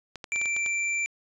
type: clicks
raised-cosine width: 0.2 ms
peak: -20 dBFS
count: 7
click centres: 0.157 / 0.242 / 0.36 / 0.415 / 0.457 / 0.565 / 0.662 s
type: tone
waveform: square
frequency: 2349 Hz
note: D7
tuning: in tune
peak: -26 dBFS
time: 0.32-1.06 s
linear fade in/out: 0 ms
effects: resampled to 22050 Hz